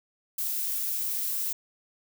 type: noise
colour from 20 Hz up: violet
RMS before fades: -30 dBFS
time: 0.38-1.53 s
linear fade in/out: 5 ms
effects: none